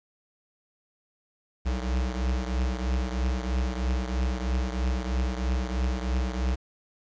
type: beating tone pair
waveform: square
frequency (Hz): 62 / 65.1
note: B1 / C2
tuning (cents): +7 / -8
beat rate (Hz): 3.1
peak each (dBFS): -27 / -32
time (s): 1.65-6.56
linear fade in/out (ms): 20
effects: resampled to 16000 Hz + 9-bit